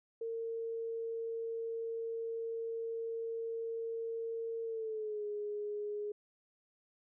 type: tone with pitch glide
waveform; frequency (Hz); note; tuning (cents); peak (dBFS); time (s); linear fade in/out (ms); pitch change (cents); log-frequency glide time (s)
sine; 456.4 to 416.1; A#4 to G#4; -37 to +3; -36; 0.21-6.12; 5; -160; 4.64-5.25
effects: none